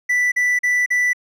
triangle tone bursts, 1975.5 Hz, B6, in tune, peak -13 dBFS, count 4, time 0.09-1.133 s, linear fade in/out 10 ms, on 230 ms, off 41 ms, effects none

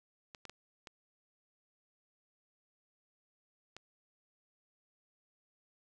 clicks, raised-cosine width 0.2 ms, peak -30 dBFS, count 5, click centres 0.348 / 0.453 / 0.496 / 0.872 / 3.766 s, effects none

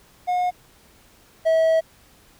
triangle tone pair in turn, 721 / 646.6 Hz, F#5 / E5, -45 / -34 cents, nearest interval major second, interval 189 cents, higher first, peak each -17 / -13 dBFS, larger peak second, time 0.27-0.51 / 1.45-1.81 s, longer second, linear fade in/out 20 ms, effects pink hiss -54 dBFS RMS until 2.39 s

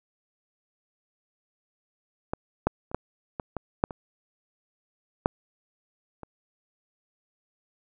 clicks, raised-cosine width 1 ms, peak -14 / -7 / -28 / -11 / -17 / -17 / -6 / -22 / -6 / -25 dBFS, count 10, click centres 2.335 / 2.67 / 2.915 / 2.946 / 3.398 / 3.567 / 3.839 / 3.908 / 5.259 / 6.233 s, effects none

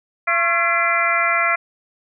harmonic tone with a mistuned harmonic, 339.7 Hz, F4, 48 cents flat, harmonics 2 / 3 / 4 / 5 / 6 / 7, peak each -24 / -26 / -20 / -26 / -20 / -23 dBFS, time 0.27-1.56 s, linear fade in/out 10 ms, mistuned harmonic 3, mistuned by +110 cents, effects none

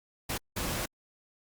pink noise bursts at uneven times, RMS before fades -33 dBFS, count 2, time 0.29-0.38 / 0.56-0.86 s, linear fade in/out 10 ms, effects Opus 48 kbps

